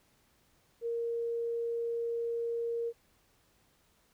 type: tone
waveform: sine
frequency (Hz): 466.2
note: A#4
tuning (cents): 0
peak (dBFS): -31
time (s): 0.81-2.93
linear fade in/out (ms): 50
effects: pink hiss -69 dBFS RMS until 4.13 s